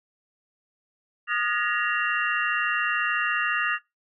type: tone cluster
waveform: sine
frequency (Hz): 1230 / 1430 / 1696 / 1881 / 2762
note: D#6 / F6 / G#6 / A#6 / F7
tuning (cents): -20 / +41 / +36 / +15 / -20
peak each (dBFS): -29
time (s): 1.27-3.79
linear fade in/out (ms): 50
effects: noise-tail reverb RT60 0.2 s tail -21 dB re dry